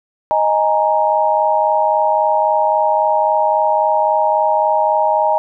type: chord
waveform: sine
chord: D# suspended fourth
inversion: none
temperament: just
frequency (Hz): 622.3 / 829.7 / 933.4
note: D#5 / G#5 / A#5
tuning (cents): 0 / -2 / +2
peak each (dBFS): -16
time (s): 0.31-5.38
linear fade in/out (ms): 0
effects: none